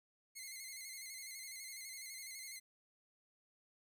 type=tone with vibrato; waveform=10% pulse; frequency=2115 Hz; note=C7; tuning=18 cents sharp; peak=-38 dBFS; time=0.35-2.6 s; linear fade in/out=20 ms; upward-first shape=square; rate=12 Hz; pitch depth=47 cents each way; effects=13-bit